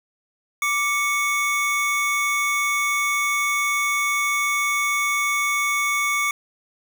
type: tone pair together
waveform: square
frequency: 1174.4 / 2217 Hz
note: D6 / C#7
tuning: 0 / 0 cents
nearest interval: major seventh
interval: 1100 cents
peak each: -25 / -22 dBFS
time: 0.62-6.31 s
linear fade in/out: 2 ms
effects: none